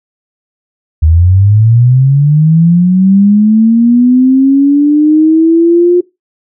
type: linear sweep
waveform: sine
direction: up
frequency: 75.9 to 357.2 Hz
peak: -3 dBFS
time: 1.02-6.01 s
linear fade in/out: 10 ms
effects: noise-tail reverb RT60 0.2 s tail -20 dB re dry